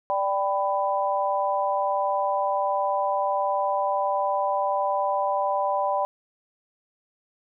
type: chord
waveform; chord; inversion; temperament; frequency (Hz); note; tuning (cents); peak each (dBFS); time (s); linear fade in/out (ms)
sine; G major; second; equal with one note detuned; 587.3 / 784 / 994.6; D5 / G5 / B5; 0 / 0 / +12; -26; 0.1-6.05; 0
effects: none